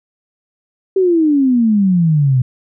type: exponential sweep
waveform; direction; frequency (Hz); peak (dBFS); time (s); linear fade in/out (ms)
sine; down; 390 to 123.6; -9; 0.96-2.42; 5
effects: none